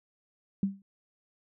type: tone with exponential decay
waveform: sine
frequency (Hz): 196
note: G3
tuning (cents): 0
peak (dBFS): -21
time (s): 0.63-0.82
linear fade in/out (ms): 2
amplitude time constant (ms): 41
effects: none